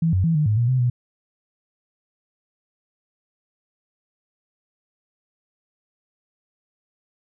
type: tone with pitch steps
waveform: sine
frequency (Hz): 164.3 / 93.3 / 164.7 / 151.2 / 106.4 / 118.9 / 128.7 / 122.7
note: E3 / F#2 / E3 / D#3 / G#2 / A#2 / C3 / B2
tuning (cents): -5 / +15 / -1 / -49 / +42 / +35 / -28 / -11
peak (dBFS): -16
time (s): 0.02-0.9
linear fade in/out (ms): 5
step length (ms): 110
effects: none